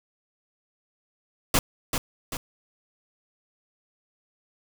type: noise with echo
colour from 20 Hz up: pink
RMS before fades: -20 dBFS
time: 1.54-1.59 s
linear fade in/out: 2 ms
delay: 390 ms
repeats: 2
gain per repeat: -6 dB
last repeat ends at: 2.37 s
effects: none